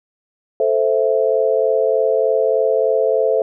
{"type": "chord", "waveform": "sine", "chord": "A minor", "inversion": "none", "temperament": "equal", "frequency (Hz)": [440, 523.3, 659.3], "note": ["A4", "C5", "E5"], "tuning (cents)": [0, 0, 0], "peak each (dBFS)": [-17, -17, -19], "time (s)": [0.6, 3.42], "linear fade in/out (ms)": 2, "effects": []}